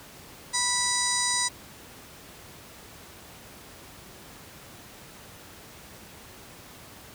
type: harmonic tone with a mistuned harmonic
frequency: 984 Hz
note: B5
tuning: 7 cents flat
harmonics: 1 / 2 / 4 / 5 / 6 / 7 / 8 / 9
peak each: -32 / -32 / -32 / -32 / -32 / -32 / -32 / -32 dBFS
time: 0.53-1.49 s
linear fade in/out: 20 ms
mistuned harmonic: 8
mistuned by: +80 cents
effects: pink hiss -47 dBFS RMS until 7.14 s + high-pass 60 Hz 12 dB/octave